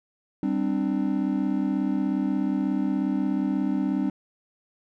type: chord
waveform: triangle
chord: G suspended fourth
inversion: none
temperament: equal with one note detuned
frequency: 196 / 261.6 / 298.3 Hz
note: G3 / C4 / D4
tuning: 0 / 0 / +27 cents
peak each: -25 dBFS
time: 0.43-4.1 s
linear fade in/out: 2 ms
effects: none